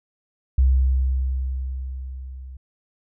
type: tone with level ramp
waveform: sine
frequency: 65.1 Hz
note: C2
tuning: 8 cents flat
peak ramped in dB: -12 to -35 dBFS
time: 0.58-2.57 s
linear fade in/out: 5 ms
effects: none